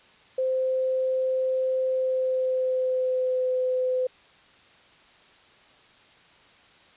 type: tone with pitch glide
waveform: sine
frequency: 519 to 509.8 Hz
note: C5 to C5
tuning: -14 to -45 cents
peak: -22 dBFS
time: 0.38-4.07 s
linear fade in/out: 5 ms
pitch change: -31 cents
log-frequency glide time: 1.86-3.49 s
effects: white hiss -55 dBFS RMS until 6.96 s + resampled to 8000 Hz